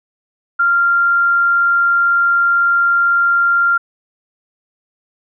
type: tone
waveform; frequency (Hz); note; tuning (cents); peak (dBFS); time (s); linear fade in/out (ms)
sine; 1389; F6; -10; -10; 0.59-3.78; 10
effects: none